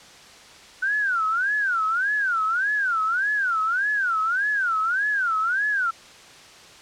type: tone with vibrato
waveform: sine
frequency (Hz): 1480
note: F#6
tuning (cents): 0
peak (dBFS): -20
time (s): 0.82-5.91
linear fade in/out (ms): 10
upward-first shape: sine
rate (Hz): 1.7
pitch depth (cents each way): 250
effects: white hiss -46 dBFS RMS until 6.81 s + low-pass 6000 Hz 12 dB/octave